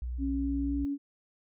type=tone; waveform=sine; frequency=61 Hz; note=B1; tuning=21 cents flat; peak=-32 dBFS; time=0.02-0.85 s; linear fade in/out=0 ms
type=tone with pitch glide; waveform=sine; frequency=274.1 to 282.1 Hz; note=C#4 to C#4; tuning=-19 to +30 cents; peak=-29 dBFS; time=0.18-0.98 s; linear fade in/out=50 ms; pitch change=+49 cents; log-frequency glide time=0.31-0.75 s
effects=none